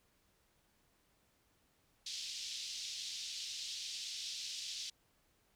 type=band-pass noise; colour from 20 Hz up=white; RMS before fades=-44 dBFS; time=2.06-4.9 s; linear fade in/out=5 ms; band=3200 to 5600 Hz; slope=24 dB/octave; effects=pink hiss -74 dBFS RMS until 5.55 s